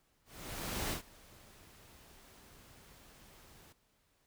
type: noise with ADSR envelope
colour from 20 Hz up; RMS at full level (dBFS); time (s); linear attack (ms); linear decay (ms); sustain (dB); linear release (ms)
pink; -36; 0.25-3.73; 660; 110; -23; 11
effects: pink hiss -74 dBFS RMS until 4.26 s